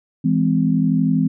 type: chord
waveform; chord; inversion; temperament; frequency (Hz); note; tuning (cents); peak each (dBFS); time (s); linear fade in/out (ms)
sine; E augmented; none; just; 164.81 / 206 / 257.5; E3 / G#3 / B#3; 0 / -14 / -28; -18 / -20 / -18; 0.24-1.28; 10
effects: none